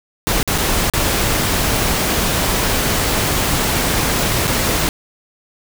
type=noise with dropouts; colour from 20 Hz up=pink; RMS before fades=-17 dBFS; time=0.27-4.89 s; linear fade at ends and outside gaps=0 ms; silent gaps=0.429-0.476 / 0.578-0.583 / 0.899-0.936 / 4.472-4.477 s; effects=none